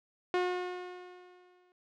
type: tone with exponential decay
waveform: sawtooth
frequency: 360.9 Hz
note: F#4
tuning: 43 cents flat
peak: -22 dBFS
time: 0.34-1.72 s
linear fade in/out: 1 ms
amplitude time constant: 300 ms
effects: low-pass 3000 Hz 12 dB/octave